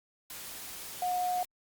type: tone in noise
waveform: sine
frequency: 723 Hz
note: F#5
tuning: 40 cents flat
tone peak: -28 dBFS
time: 1.02-1.43 s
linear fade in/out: 2 ms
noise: white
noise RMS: -43 dBFS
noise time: 0.3-1.45 s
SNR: +12 dB
effects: Opus 48 kbps